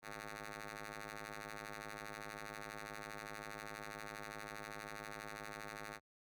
5% pulse ring-modulated tone, 105.6 Hz, G#2, 29 cents sharp, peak -32 dBFS, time 0.02-6 s, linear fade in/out 50 ms, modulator 997 Hz, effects high-pass 60 Hz 12 dB/octave

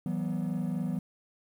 triangle tone cluster, 165.2 / 189.1 / 244.4 Hz, E3 / F#3 / B3, +4 / +38 / -18 cents, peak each -30 / -30 / -32 dBFS, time 0.06-0.99 s, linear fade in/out 2 ms, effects tanh soft clip ceiling -23 dBFS + 10-bit

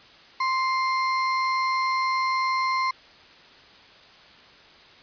sine tone with sample-and-hold, 1046.5 Hz, C6, in tune, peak -21 dBFS, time 0.4-2.91 s, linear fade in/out 5 ms, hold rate 3150 Hz, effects white hiss -50 dBFS RMS until 5.02 s + resampled to 11025 Hz

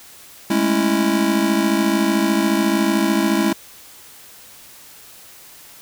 square chord, A major seventh, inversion third, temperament just, 206.2 / 220 / 275 / 330 Hz, G#3 / A3 / C#4 / E4, -12 / 0 / -14 / +2 cents, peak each -21 / -25 / -23 / -20 dBFS, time 0.5-3.53 s, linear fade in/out 5 ms, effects white hiss -43 dBFS RMS until 5.81 s

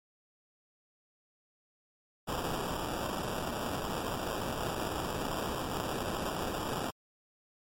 white noise with sample-and-hold, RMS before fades -35 dBFS, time 2.27-6.91 s, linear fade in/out 20 ms, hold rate 2100 Hz, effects MP3 64 kbps

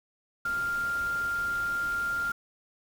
sine tone in noise, 1396.9 Hz, F6, in tune, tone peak -27 dBFS, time 0.45-2.32 s, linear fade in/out 5 ms, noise pink, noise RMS -44 dBFS, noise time 0.45-2.32 s, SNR +14 dB, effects none

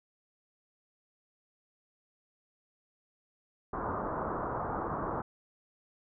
white low-pass noise, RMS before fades -35 dBFS, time 3.73-5.22 s, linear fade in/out 5 ms, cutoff 1300 Hz, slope 48 dB/octave, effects none

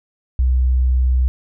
sine tone with vibrato, 63.4 Hz, B1, 46 cents sharp, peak -12 dBFS, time 0.39-1.28 s, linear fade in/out 0 ms, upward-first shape square, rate 20 Hz, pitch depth 18 cents each way, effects none

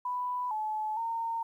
sine tone with pitch steps, 991 / 861 / 916 Hz, B5 / A5 / A#5, +6 / -38 / -31 cents, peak -30 dBFS, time 0.05-1.43 s, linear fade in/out 5 ms, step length 460 ms, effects 11-bit

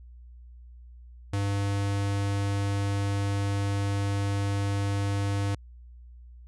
square tone, 100 Hz, G2, 35 cents sharp, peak -26 dBFS, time 1.33-5.55 s, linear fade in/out 5 ms, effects added 60 Hz sine -45 dBFS peak until 6.47 s + resampled to 24000 Hz

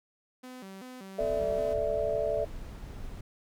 sawtooth tone with vibrato, 221 Hz, A3, 8 cents sharp, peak -39 dBFS, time 0.43-1.74 s, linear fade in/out 10 ms, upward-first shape square, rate 2.6 Hz, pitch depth 240 cents each way
sine chord, A suspended fourth, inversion none, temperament equal, 440 / 587.3 / 659.3 Hz, A4 / D5 / E5, 0 / 0 / 0 cents, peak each -33 / -30 / -31 dBFS, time 1.18-2.45 s, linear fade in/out 10 ms
brown noise, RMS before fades -41 dBFS, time 1.2-3.21 s, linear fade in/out 5 ms
effects none

